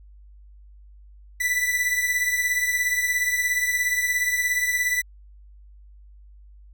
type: beating tone pair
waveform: 45% pulse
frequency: 1975.5 / 1992.5 Hz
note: B6 / B6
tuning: 0 / +15 cents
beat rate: 17 Hz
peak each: -22 / -28 dBFS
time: 1.4-5.02 s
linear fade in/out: 10 ms
effects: added 50 Hz sine -45 dBFS peak until 6.73 s